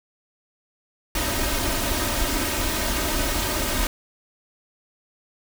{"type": "noise with comb filter", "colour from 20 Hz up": "pink", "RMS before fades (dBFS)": -24, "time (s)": [1.15, 3.87], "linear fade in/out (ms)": 2, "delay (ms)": 3.2, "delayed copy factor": 0.7, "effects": []}